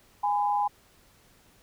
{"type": "tone pair together", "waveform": "sine", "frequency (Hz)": [824.3, 1005], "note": ["G#5", "B5"], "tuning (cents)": [-13, 30], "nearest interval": "minor third", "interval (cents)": 343, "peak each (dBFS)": [-24, -29], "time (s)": [0.23, 0.68], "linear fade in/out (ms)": 10, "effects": ["pink hiss -60 dBFS RMS until 1.62 s"]}